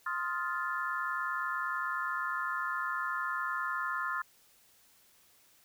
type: chord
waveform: sine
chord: F dominant seventh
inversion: second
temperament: just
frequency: 1047.7 / 1257.2 / 1396.9 / 1746.1 Hz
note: C6 / Eb6 / F6 / A6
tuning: +2 / +18 / 0 / -14 cents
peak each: -37 / -38 / -36 / -38 dBFS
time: 0.06-4.22 s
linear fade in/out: 5 ms
effects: white hiss -64 dBFS RMS until 5.64 s